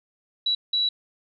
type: tone bursts at uneven times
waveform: sine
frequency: 3920 Hz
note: B7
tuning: 14 cents flat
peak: -20 dBFS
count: 2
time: 0.46-0.55 / 0.73-0.89 s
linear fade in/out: 5 ms
effects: none